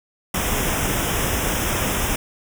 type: band-stop noise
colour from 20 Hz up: pink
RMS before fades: -22 dBFS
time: 0.34-2.16 s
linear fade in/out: 5 ms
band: 3600 to 5200 Hz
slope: 96 dB/octave
effects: none